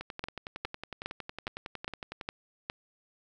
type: two click trains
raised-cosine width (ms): 0.3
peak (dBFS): -22 / -17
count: 25 / 7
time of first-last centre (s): 0.01-2.212 / 0.24-2.699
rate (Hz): 10.9 / 2.44
effects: none